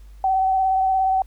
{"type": "tone with vibrato", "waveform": "sine", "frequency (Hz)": 762, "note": "G5", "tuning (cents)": -49, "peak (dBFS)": -16, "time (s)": [0.24, 1.22], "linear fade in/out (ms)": 2, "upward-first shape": "sine", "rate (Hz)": 17, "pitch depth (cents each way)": 20, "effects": ["added 50 Hz sine -40 dBFS peak until 1.26 s", "pink hiss -60 dBFS RMS until 1.26 s"]}